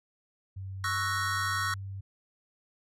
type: tone with pitch glide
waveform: sine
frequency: 95.9 to 97.46 Hz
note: G2 to G2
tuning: -37 to -10 cents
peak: -36 dBFS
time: 0.56-2.01 s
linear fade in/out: 10 ms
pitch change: +27 cents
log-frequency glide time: 0.87-0.99 s
type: chord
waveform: square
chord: F# dominant seventh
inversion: second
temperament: equal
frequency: 1108.7 / 1318.5 / 1480 / 1864.7 Hz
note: C#6 / E6 / F#6 / A#6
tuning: 0 / 0 / 0 / 0 cents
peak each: -35 dBFS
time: 0.84-1.74 s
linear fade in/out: 2 ms
effects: low-pass 11000 Hz 12 dB/octave